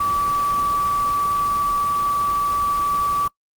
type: tone in noise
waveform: sine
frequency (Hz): 1152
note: D6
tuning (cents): -34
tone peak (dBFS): -17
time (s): 0-3.28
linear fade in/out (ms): 5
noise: pink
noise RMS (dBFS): -33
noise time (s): 0-3.28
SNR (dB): +13
effects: noise-tail reverb RT60 0.1 s tail -24 dB re dry + Opus 32 kbps